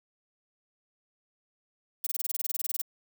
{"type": "noise bursts", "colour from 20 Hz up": "violet", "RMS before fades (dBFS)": -30, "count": 16, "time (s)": [2.04, 2.817], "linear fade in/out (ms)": 5, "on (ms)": 27, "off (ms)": 23, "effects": []}